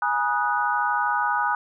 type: chord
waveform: sine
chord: G# minor seventh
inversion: none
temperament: equal with one note detuned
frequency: 830.6 / 963 / 1244.5 / 1480 Hz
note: G#5 / B5 / D#6 / F#6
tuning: 0 / -44 / 0 / 0 cents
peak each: -26 dBFS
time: 0.02-1.55 s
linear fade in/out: 2 ms
effects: none